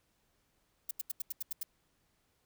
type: noise bursts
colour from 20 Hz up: violet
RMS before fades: -36 dBFS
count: 8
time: 0.89-1.632 s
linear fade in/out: 5 ms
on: 21 ms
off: 82 ms
effects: pink hiss -75 dBFS RMS until 2.45 s